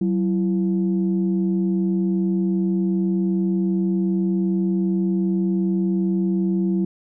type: tone pair together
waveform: sine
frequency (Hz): 188.7 / 336.5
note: F#3 / E4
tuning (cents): +34 / +36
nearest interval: minor seventh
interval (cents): 1002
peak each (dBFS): -18 / -23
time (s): 0.01-6.85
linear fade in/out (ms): 5
effects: tanh soft clip ceiling -11 dBFS